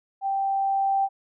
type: tone with level ramp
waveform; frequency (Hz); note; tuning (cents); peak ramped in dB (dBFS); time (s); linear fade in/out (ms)
sine; 783; G5; -2; -23 to -19; 0.21-1.09; 50
effects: none